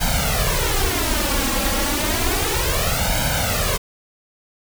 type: noise with flanger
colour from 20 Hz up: pink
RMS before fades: -20 dBFS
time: 0-3.78 s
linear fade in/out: 20 ms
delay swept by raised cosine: 1.3 to 3.7 ms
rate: 0.31 Hz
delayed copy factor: +0.85
effects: none